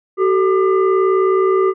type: tone with frequency modulation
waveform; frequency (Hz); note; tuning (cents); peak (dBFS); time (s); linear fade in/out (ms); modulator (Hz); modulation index
sine; 379; F#4; +42; -11; 0.17-1.74; 50; 817; 0.77
effects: none